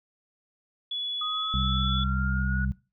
sine tone with pitch glide, 3406 to 3430 Hz, G#7 to A7, +43 to -45 cents, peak -29 dBFS, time 0.91-2.04 s, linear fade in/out 5 ms, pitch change +12 cents, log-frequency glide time 1.32-1.57 s
sine exponential sweep, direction up, 1241 to 1466 Hz, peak -31 dBFS, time 1.21-2.65 s, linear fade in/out 5 ms
harmonic tone, 65 Hz, C2, 11 cents flat, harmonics 1 / 2 / 3, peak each -27 / -30 / -32 dBFS, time 1.54-2.72 s, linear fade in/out 0 ms
effects noise-tail reverb RT60 0.3 s tail -20 dB re dry

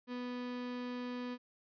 35% pulse tone, 246.9 Hz, B3, in tune, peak -37 dBFS, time 0.07-1.38 s, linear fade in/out 50 ms, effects resampled to 11025 Hz

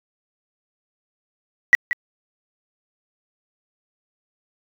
sine tone with echo, 1942 Hz, B6, 30 cents flat, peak -6 dBFS, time 1.73-1.75 s, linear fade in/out 0 ms, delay 180 ms, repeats 1, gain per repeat -12 dB, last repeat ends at 1.93 s, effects tanh soft clip ceiling -2 dBFS

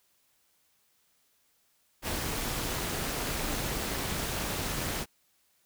pink noise with amplitude modulation, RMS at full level -30 dBFS, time 2.02-5.06 s, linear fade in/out 50 ms, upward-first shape sine, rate 259 Hz, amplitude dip 65%, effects white hiss -70 dBFS RMS until 5.65 s

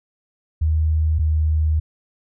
sine tone pair in turn, 78.4 / 77.77 Hz, D#2 / D#2, +14 / 0 cents, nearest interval unison, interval 14 cents, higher first, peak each -15 dBFS, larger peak neither, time 0.61-1.19 / 1.19-1.8 s, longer second, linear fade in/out 10 ms, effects none

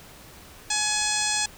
harmonic tone, 845 Hz, G#5, 30 cents sharp, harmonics 1 / 2 / 3 / 4 / 5 / 6 / 7 / 8 / 9 / 10, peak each -32 / -32 / -32 / -32 / -32 / -32 / -32 / -32 / -32 / -32 dBFS, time 0.7-1.46 s, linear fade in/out 5 ms, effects pink hiss -47 dBFS RMS until 1.57 s

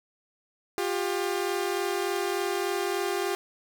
sawtooth tone pair together, 354.8 / 398.2 Hz, F4 / G4, +27 / +27 cents, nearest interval major second, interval 200 cents, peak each -26 / -25 dBFS, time 0.78-3.35 s, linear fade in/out 0 ms, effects none

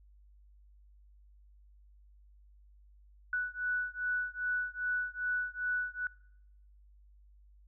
sine beating tone pair, 1480 / 1482.5 Hz, F#6 / F#6, 0 / +3 cents, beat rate 2.5 Hz, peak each -35 / -35 dBFS, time 3.33-6.07 s, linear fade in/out 2 ms, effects noise-tail reverb RT60 0.8 s tail -24 dB re dry + added 50 Hz sine -57 dBFS peak until 7.67 s

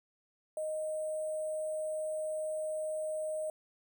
sine tone with sample-and-hold, 622.3 Hz, D#5, in tune, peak -33 dBFS, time 0.57-3.5 s, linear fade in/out 2 ms, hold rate 8820 Hz, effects none

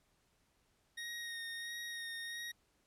25% pulse tone with vibrato, 1864.7 Hz, A#6, in tune, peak -38 dBFS, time 0.97-2.52 s, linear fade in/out 10 ms, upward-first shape sine, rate 1.5 Hz, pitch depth 19 cents each way, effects pink hiss -75 dBFS RMS until 2.86 s + low-pass 12000 Hz 12 dB/octave

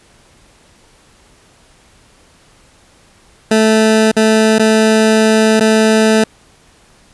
20% pulse tone with dropouts, 219.1 Hz, A3, 7 cents flat, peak -3 dBFS, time 3.51-6.24 s, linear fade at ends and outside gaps 5 ms, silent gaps 4.116-4.165 / 4.585-4.594 / 5.598-5.606 s, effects pink hiss -48 dBFS RMS until 7.13 s + resampled to 24000 Hz

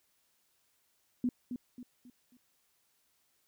sine tone with echo, 246.9 Hz, B3, in tune, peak -27 dBFS, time 1.24-1.29 s, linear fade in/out 2 ms, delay 270 ms, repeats 4, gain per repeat -8 dB, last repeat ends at 2.37 s, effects white hiss -74 dBFS RMS until 3.47 s

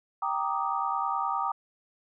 sine chord, Eb major seventh, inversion first, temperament equal, 784 / 932.3 / 1174.7 / 1244.5 Hz, G5 / Bb5 / D6 / Eb6, 0 / 0 / 0 / 0 cents, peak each -32 dBFS, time 0.22-1.52 s, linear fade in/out 5 ms, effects none

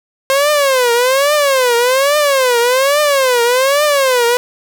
sawtooth tone with vibrato, 531 Hz, C5, 25 cents sharp, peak -6 dBFS, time 0.3-4.37 s, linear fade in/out 0 ms, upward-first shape triangle, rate 1.2 Hz, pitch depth 230 cents each way, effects none

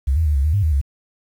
sine tone with pitch steps, 67.4 / 81 / 74.8 / 68.2 / 77 / 101.1 / 78.4 / 69.2 Hz, C#2 / E2 / D2 / C#2 / D#2 / G#2 / D#2 / C#2, -48 / -30 / +32 / -28 / -17 / -46 / +14 / -2 cents, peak -14 dBFS, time 0.07-0.814 s, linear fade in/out 10 ms, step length 93 ms, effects 8-bit

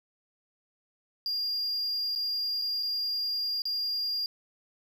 triangle tone with dropouts, 4810 Hz, D8, 41 cents sharp, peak -27 dBFS, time 1.26-4.26 s, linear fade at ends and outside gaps 1 ms, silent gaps 2.152-2.159 / 2.616-2.62 / 2.827-2.831 / 3.62-3.654 s, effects none

